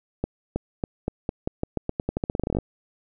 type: accelerating click train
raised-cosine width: 2 ms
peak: -11 dBFS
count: 23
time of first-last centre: 0.24-2.587 s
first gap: 320 ms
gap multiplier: 0.87
effects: none